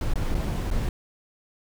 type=noise with dropouts; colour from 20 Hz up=brown; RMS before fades=-25 dBFS; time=0.01-0.89 s; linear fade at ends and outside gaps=2 ms; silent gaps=0.137-0.156 / 0.345-0.35 / 0.704-0.711 s; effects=none